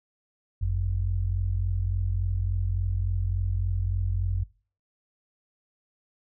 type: tone pair together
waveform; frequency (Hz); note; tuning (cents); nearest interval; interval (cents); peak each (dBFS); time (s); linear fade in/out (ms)
sine; 49 / 92.5; G1 / F#2; 0 / 0; major seventh; 1100; -26; 0.61-4.44; 10
effects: noise-tail reverb RT60 0.4 s tail -22 dB re dry